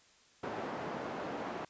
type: band-pass noise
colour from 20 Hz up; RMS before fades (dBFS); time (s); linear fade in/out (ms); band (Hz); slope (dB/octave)
white; -40; 0.43-1.65; 5; 170 to 840; 12
effects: white hiss -64 dBFS RMS until 1.69 s + resampled to 16000 Hz